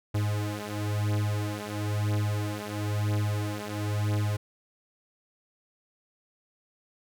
45% pulse beating tone pair, 103.83 / 104.83 Hz, G#2 / G#2, 0 / +17 cents, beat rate 1 Hz, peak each -30 / -30 dBFS, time 0.14-4.37 s, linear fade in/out 10 ms, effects none

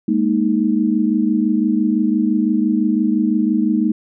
sine chord, Ab suspended second, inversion none, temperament just, 207.7 / 233.6 / 311.5 Hz, Ab3 / Bb3 / Eb4, 0 / +4 / +2 cents, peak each -18 dBFS, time 0.08-3.92 s, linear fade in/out 5 ms, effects none

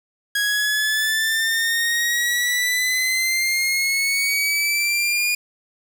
sawtooth exponential sweep, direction up, 1652 to 2439 Hz, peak -15 dBFS, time 0.35-5.35 s, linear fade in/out 5 ms, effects 7-bit

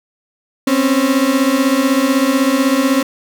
35% pulse beating tone pair, 258.1 / 274.1 Hz, C4 / C#4, -23 / -19 cents, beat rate 16 Hz, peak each -14 / -12 dBFS, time 0.67-3.03 s, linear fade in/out 5 ms, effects none

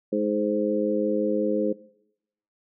harmonic tone with a mistuned harmonic, 105.4 Hz, G#2, 26 cents sharp, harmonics 2 / 3 / 4 / 5, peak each -27 / -27 / -27 / -27 dBFS, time 0.12-1.73 s, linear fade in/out 10 ms, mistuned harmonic 5, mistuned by -19 cents, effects noise-tail reverb RT60 0.8 s tail -20 dB re dry

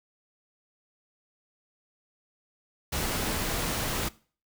pink noise, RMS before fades -30 dBFS, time 2.92-4.09 s, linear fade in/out 10 ms, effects noise-tail reverb RT60 0.4 s tail -20 dB re dry

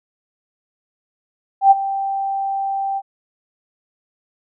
sine tone with ADSR envelope, 784 Hz, G5, in tune, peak -4 dBFS, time 1.61-3.02 s, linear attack 100 ms, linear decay 25 ms, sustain -15 dB, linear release 49 ms, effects none

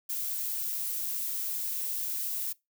violet noise, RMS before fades -33 dBFS, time 0.09-2.53 s, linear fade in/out 10 ms, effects noise-tail reverb RT60 0.2 s tail -22 dB re dry

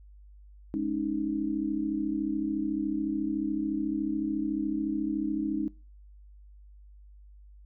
sine chord, Ab suspended fourth, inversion none, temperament equal, 207.7 / 277.2 / 311.1 Hz, Ab3 / Db4 / Eb4, 0 / 0 / 0 cents, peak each -34 / -32 / -30 dBFS, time 0.74-5.68 s, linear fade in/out 0 ms, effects noise-tail reverb RT60 0.3 s tail -20 dB re dry + added 50 Hz sine -49 dBFS peak until 7.65 s

